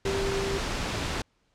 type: tone in noise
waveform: sine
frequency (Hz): 392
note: G4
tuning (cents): 0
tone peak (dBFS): -28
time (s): 0.05-0.58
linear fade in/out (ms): 5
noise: pink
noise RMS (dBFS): -30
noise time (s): 0.05-1.22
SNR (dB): -1
effects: pink hiss -70 dBFS RMS until 1.54 s + low-pass 6000 Hz 12 dB/octave